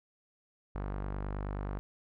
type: tone with low-pass filter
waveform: sawtooth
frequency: 49.42 Hz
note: G1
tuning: 15 cents sharp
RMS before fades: -37 dBFS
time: 0.75-1.79 s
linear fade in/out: 0 ms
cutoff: 1300 Hz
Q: 1.3
effects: none